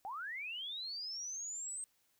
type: linear sweep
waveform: sine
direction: up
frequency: 738 to 8372 Hz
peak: -40 dBFS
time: 0.05-1.84 s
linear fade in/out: 0 ms
effects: white hiss -75 dBFS RMS until 2.19 s